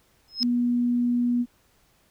sine tone with exponential growth, 5150 Hz, E8, 41 cents flat, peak -18 dBFS, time 0.28-0.43 s, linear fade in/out 0 ms, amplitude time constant 31 ms
sine tone, 242.2 Hz, B3, 34 cents flat, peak -20 dBFS, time 0.4-1.46 s, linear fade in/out 50 ms
effects pink hiss -63 dBFS RMS until 2.1 s

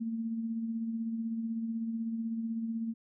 sine tone with tremolo, 226.9 Hz, A#3, 47 cents flat, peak -30 dBFS, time 0-2.94 s, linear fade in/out 20 ms, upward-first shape sine, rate 16 Hz, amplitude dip 40%, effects none

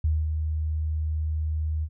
sine tone with ADSR envelope, 77.78 Hz, D#2, in tune, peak -19 dBFS, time 0.04-1.89 s, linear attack 5 ms, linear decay 220 ms, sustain -5 dB, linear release 59 ms, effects none

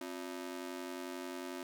sawtooth ring-modulated tone, 311.1 Hz, D#4, in tune, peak -34 dBFS, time 0.01-1.63 s, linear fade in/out 2 ms, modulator 45.6 Hz, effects none

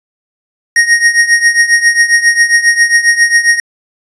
square tone with tremolo, 1869 Hz, A#6, 4 cents sharp, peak -3 dBFS, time 0.76-3.6 s, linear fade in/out 2 ms, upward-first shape triangle, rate 7.4 Hz, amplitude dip 85%, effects resampled to 22050 Hz

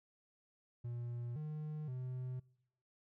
triangle tone with pitch steps, 119.8 / 152.8 / 127.3 Hz, A#2 / D#3 / C3, +48 / -31 / -47 cents, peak -38 dBFS, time 0.84-2.4 s, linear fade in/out 10 ms, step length 520 ms, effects noise-tail reverb RT60 0.8 s tail -24 dB re dry

